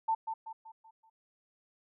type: tone with echo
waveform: sine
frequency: 892 Hz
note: A5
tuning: 23 cents sharp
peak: -26 dBFS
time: 0.08-0.15 s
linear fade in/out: 10 ms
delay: 190 ms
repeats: 5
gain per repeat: -7 dB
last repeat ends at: 1.1 s
effects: none